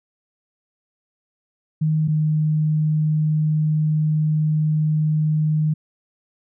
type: tone pair in turn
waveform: sine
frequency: 155.8 / 154.1 Hz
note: D#3 / D#3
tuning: +3 / -16 cents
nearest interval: unison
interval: 19 cents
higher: first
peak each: -16 dBFS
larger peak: neither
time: 1.81-2.08 / 2.08-5.74 s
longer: second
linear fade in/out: 10 ms
effects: none